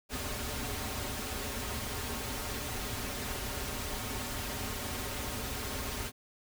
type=noise with comb filter; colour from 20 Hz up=pink; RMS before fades=-37 dBFS; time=0.09-6.12 s; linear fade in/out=50 ms; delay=6 ms; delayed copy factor=-0.7; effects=none